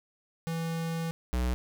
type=tone pair in turn; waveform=square; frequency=164.81 / 61.73 Hz; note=E3 / B1; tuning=0 / 0 cents; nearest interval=octave + perfect fourth; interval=1700 cents; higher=first; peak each=-31 / -27 dBFS; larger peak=second; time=0.47-1.11 / 1.33-1.54 s; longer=first; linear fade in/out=0 ms; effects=none